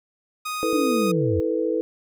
sawtooth tone, 1244.5 Hz, D#6, in tune, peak -23 dBFS, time 0.45-1.12 s, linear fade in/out 10 ms
sine chord, E suspended fourth, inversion none, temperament equal with one note detuned, 325.3 / 440 / 493.9 Hz, E4 / A4 / B4, -23 / 0 / 0 cents, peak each -25 dBFS, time 0.63-1.81 s, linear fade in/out 0 ms
sine linear sweep, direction down, 312.4 to 79.1 Hz, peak -22 dBFS, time 0.73-1.4 s, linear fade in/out 0 ms
effects none

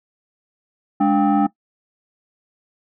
sine tone with frequency modulation, 291.8 Hz, D4, 11 cents flat, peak -12 dBFS, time 1-1.47 s, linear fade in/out 10 ms, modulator 499 Hz, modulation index 1.2, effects noise-tail reverb RT60 0.1 s tail -19 dB re dry + tanh soft clip ceiling -8 dBFS

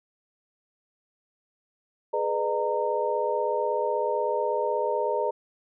sine tone cluster, 419 / 495.2 / 604 / 921 Hz, G#4 / B4 / D5 / A#5, +15 / +5 / +48 / -21 cents, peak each -29 dBFS, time 2.13-5.31 s, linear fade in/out 10 ms, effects none

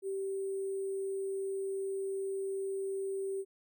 sine tone with sample-and-hold, 388.7 Hz, G4, 15 cents flat, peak -33 dBFS, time 0.02-3.45 s, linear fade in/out 50 ms, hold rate 8820 Hz, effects none

